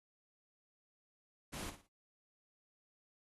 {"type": "noise with echo", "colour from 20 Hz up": "pink", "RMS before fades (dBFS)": -45, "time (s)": [1.52, 1.71], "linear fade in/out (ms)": 20, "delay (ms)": 56, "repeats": 3, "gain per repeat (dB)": -10, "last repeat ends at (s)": 1.878, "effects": ["AAC 32 kbps"]}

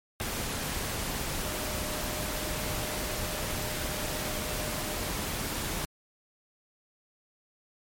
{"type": "tone in noise", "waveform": "sine", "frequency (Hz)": 609, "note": "D#5", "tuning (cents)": -37, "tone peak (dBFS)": -41, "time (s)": [1.45, 5.09], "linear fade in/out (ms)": 0, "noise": "pink", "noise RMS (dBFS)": -33, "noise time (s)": [0.2, 5.85], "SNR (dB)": -11, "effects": ["MP3 64 kbps"]}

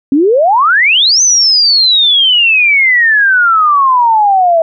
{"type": "exponential two-way sweep", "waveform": "sine", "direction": "up then down", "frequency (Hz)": [262.4, 6240, 644], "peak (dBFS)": -5, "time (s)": [0.12, 4.62], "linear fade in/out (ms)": 2, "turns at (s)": 1.22, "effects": []}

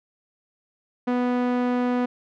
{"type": "tone with low-pass filter", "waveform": "sawtooth", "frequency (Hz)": 246.9, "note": "B3", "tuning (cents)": 0, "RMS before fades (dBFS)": -23, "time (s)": [1.07, 2.06], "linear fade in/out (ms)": 10, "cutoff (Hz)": 1800, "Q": 0.53, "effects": []}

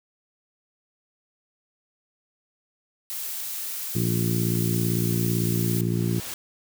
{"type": "noise", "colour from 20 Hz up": "blue", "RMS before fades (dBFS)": -32, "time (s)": [3.1, 5.81], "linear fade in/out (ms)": 0}
{"type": "harmonic tone", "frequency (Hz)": 57.8, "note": "A#1", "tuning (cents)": -14, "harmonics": [2, 3, 4, 5, 6, 7], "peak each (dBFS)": [-25, -26, -32, -36, -31, -38], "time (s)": [3.95, 6.2], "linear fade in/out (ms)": 5}
{"type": "noise with exponential growth", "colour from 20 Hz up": "white", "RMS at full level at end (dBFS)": -33, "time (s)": [4.82, 6.34], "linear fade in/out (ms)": 2, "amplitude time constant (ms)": 330}
{"effects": []}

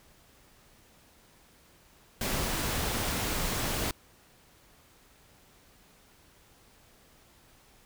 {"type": "noise", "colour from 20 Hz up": "pink", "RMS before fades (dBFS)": -31, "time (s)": [2.21, 3.91], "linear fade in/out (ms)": 2, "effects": ["pink hiss -60 dBFS RMS until 7.85 s"]}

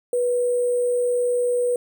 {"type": "tone with sample-and-hold", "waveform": "sine", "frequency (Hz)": 489.4, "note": "B4", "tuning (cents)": -16, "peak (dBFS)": -18, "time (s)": [0.13, 1.76], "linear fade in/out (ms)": 2, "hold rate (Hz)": 8820, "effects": []}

